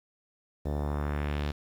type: tone with low-pass filter sweep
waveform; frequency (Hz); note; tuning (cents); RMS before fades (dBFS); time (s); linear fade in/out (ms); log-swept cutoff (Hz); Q
sawtooth; 73.2; D2; -5; -31; 0.65-1.52; 10; 570 to 4300; 1.5
effects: 9-bit